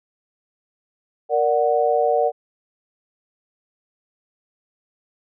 sine chord, Bb augmented, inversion none, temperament equal, 466.2 / 587.3 / 740 Hz, Bb4 / D5 / F#5, 0 / 0 / 0 cents, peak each -20 dBFS, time 1.29-2.32 s, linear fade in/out 50 ms, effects none

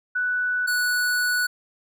sine / square tone pair in turn, 1485 / 1475.6 Hz, F#6 / F#6, +6 / -5 cents, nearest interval unison, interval 11 cents, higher first, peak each -21 dBFS, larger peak neither, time 0.15-0.67 / 0.67-1.47 s, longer second, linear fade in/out 10 ms, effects none

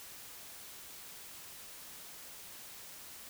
silence, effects white hiss -50 dBFS RMS until 3.29 s

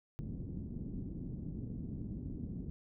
white low-pass noise, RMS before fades -42 dBFS, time 0.19-2.7 s, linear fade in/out 0 ms, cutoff 250 Hz, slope 24 dB/octave, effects none

